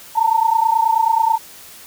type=tone pair together; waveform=sine; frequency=889.7 / 919 Hz; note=A5 / A#5; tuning=+19 / -25 cents; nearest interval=minor second; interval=56 cents; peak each=-15 / -16 dBFS; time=0.15-1.38 s; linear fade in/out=20 ms; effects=white hiss -40 dBFS RMS until 1.86 s